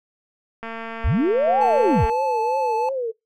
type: click train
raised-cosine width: 0.5 ms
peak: -18 dBFS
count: 334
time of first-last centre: 0.63-2.097 s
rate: 227 Hz
type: linear two-way sweep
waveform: sine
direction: up then down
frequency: 32.13 to 850 to 32.13 Hz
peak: -16 dBFS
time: 1.04-2.06 s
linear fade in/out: 10 ms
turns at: 1.61 s
type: tone with vibrato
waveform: sine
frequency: 493.9 Hz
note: B4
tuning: in tune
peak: -22 dBFS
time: 1.46-3.12 s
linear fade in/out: 20 ms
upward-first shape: triangle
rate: 2.9 Hz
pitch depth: 180 cents each way
type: tone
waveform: triangle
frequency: 869 Hz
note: A5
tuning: 22 cents flat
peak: -19 dBFS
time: 1.61-2.89 s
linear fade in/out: 2 ms
effects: noise-tail reverb RT60 0.2 s tail -23 dB re dry